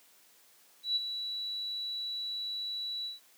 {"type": "tone with ADSR envelope", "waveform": "sine", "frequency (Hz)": 3933, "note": "B7", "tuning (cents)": -8, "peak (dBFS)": -25, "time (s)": [0.83, 3.2], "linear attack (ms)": 130, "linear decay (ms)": 23, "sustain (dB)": -9, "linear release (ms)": 150, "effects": ["white hiss -62 dBFS RMS until 3.37 s", "high-pass 200 Hz 12 dB/octave"]}